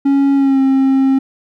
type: tone with pitch glide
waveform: triangle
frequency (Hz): 277.2 to 267.8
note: C#4 to C4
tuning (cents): 0 to +40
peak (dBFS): -7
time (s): 0.05-1.19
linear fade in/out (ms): 10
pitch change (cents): -60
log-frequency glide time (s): 0.35-0.6
effects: none